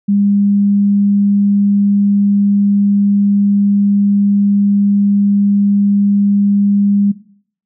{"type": "tone", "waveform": "sine", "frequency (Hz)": 201.7, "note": "G3", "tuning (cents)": 50, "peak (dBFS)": -9, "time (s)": [0.08, 7.12], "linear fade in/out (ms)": 10, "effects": ["noise-tail reverb RT60 0.6 s tail -18 dB re dry"]}